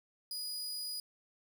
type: tone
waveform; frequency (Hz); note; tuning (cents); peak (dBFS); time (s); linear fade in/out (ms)
sawtooth; 4926; D#8; -18; -35; 0.31-1; 2
effects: none

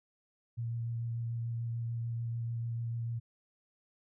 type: tone with vibrato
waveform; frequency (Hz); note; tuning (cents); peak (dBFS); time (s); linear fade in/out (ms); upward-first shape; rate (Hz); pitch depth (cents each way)
sine; 116.54; A#2; 0; -33; 0.57-3.2; 20; sine; 6.8; 13
effects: none

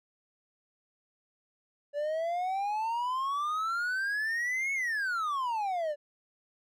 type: exponential two-way sweep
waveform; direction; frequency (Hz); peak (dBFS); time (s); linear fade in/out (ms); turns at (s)
triangle; up then down; 572 to 2217 to 572; -27; 1.93-5.96; 50; 4.73
effects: none

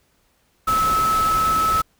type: tone in noise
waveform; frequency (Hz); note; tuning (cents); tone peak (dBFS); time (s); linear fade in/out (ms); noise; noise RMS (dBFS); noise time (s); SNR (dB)
sine; 1300; E6; -24; -16; 0.67-1.82; 10; pink; -28; 0.67-1.82; +9
effects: pink hiss -63 dBFS RMS until 1.99 s

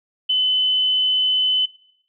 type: tone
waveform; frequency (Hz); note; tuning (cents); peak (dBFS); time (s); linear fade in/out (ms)
sine; 3025; F#7; +38; -15; 0.29-1.66; 10
effects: noise-tail reverb RT60 0.7 s tail -17 dB re dry

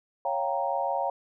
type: chord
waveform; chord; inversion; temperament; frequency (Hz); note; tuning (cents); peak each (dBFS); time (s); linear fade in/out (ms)
sine; G half-diminished seventh; second; equal; 554.4 / 698.5 / 784 / 932.3; Db5 / F5 / G5 / Bb5; 0 / 0 / 0 / 0; -31; 0.25-1.1; 2
effects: none

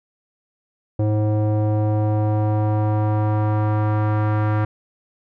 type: tone with low-pass filter sweep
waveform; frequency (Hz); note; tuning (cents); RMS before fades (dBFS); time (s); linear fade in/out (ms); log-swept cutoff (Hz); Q
square; 106.5; G#2; +44; -19; 0.99-4.65; 5; 530 to 1400; 1.7
effects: none

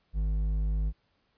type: tone with hard clipping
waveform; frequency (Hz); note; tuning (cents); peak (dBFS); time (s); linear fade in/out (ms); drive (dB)
sine; 51.9; G#1; 0; -27; 0.13-0.93; 50; 6
effects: pink hiss -72 dBFS RMS until 1.37 s + resampled to 11025 Hz

